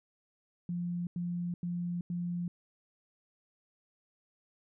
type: tone bursts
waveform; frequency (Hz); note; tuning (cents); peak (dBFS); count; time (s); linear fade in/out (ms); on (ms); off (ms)
sine; 174.61; F3; 0; -32; 4; 0.69-2.48; 2; 380; 90
effects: none